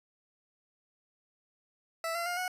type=tone with pitch steps; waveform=20% pulse; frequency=659.3 / 682.9 / 707.4 / 732.8 Hz; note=E5 / F5 / F5 / F#5; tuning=0 / -39 / +22 / -17 cents; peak=-27 dBFS; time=2.04-2.48 s; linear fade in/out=2 ms; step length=110 ms; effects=resampled to 32000 Hz